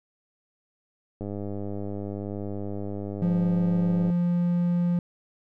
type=click train; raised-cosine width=2 ms; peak=-21 dBFS; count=293; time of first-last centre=1.21-4.101 s; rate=101 Hz
type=tone; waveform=triangle; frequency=174.61 Hz; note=F3; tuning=in tune; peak=-19 dBFS; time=3.22-4.99 s; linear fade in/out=2 ms
effects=none